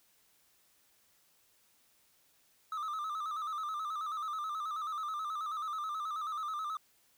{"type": "tone with vibrato", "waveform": "triangle", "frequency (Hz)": 1239, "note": "D#6", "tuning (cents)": -8, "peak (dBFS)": -33, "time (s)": [2.72, 6.77], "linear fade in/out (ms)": 2, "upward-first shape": "square", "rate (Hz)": 9.3, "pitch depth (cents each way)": 67, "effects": ["white hiss -69 dBFS RMS until 7.17 s"]}